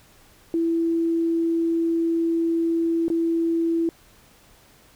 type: tone with dropouts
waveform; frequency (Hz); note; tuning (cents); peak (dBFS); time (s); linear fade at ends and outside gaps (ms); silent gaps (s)
sine; 332.1; E4; +13; -19; 0.54-3.89; 1; 3.082-3.101
effects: pink hiss -54 dBFS RMS until 4.95 s